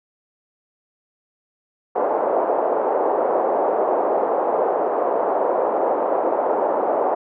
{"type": "band-pass noise", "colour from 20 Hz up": "pink", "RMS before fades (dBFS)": -20, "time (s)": [1.95, 7.15], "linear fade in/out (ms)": 10, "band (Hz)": [430, 850], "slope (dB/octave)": 24, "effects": []}